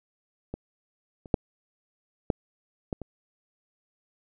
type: clicks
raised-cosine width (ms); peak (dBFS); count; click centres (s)
2; -20 / -30 / -7 / -9 / -16 / -23; 6; 0.54 / 1.258 / 1.342 / 2.302 / 2.928 / 3.017
effects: none